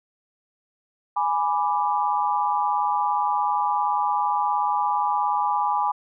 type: chord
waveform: sine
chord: G# diminished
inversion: none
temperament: equal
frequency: 830.6 / 987.8 / 1174.7 Hz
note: G#5 / B5 / D6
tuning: 0 / 0 / 0 cents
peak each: -23 / -24 / -27 dBFS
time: 1.16-5.92 s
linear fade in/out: 10 ms
effects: none